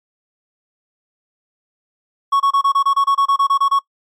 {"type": "tone bursts", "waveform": "triangle", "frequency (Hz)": 1108.7, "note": "C#6", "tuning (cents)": 0, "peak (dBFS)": -9, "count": 14, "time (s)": [2.32, 3.792], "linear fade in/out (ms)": 10, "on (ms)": 81, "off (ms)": 26, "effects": ["noise-tail reverb RT60 0.1 s tail -22 dB re dry", "MP3 96 kbps"]}